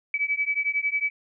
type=beating tone pair; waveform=sine; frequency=2286 / 2297 Hz; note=D7 / D7; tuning=-47 / -39 cents; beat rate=11 Hz; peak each=-26 dBFS; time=0.14-1.1 s; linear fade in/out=2 ms; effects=none